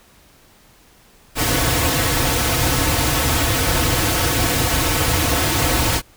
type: noise with comb filter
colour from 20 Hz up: pink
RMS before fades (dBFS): -18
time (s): 1.35-6.02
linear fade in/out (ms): 50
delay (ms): 5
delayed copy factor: -0.75
effects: pink hiss -51 dBFS RMS until 6.16 s